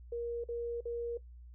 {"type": "tone bursts", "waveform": "sine", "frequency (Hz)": 471.6, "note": "A#4", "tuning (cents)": 20, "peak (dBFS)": -34, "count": 3, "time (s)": [0.12, 1.174], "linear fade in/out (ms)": 5, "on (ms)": 320, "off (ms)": 47, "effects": ["noise-tail reverb RT60 0.1 s tail -18 dB re dry", "added 60 Hz sine -49 dBFS peak until 1.54 s"]}